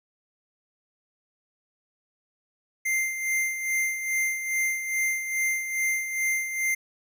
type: tone with tremolo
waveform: square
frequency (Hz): 2093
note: C7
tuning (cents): 0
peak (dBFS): -23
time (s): 2.85-6.75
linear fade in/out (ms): 10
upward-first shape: sine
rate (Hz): 2.4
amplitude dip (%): 60
effects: none